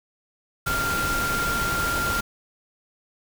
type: tone in noise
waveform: sine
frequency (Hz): 1389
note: F6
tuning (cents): -10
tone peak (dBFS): -24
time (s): 0.66-2.21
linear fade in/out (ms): 10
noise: pink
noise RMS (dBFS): -28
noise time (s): 0.66-2.21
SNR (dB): +1
effects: none